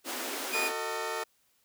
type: high-pass noise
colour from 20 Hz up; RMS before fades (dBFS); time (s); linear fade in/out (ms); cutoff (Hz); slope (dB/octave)
pink; -36; 0.04-0.73; 50; 240; 96
type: tone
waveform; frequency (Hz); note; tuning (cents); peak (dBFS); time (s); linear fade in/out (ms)
40% pulse; 2461; D#7; -20; -29; 0.52-0.69; 20
type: chord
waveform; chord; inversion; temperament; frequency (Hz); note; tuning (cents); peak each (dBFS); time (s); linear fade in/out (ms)
15% pulse; D# diminished; first; equal with one note detuned; 370 / 448.7 / 622.3; F#4 / A4 / D#5; 0 / +34 / 0; -34 / -28 / -31; 0.54-1.24; 10
effects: white hiss -70 dBFS RMS until 1.64 s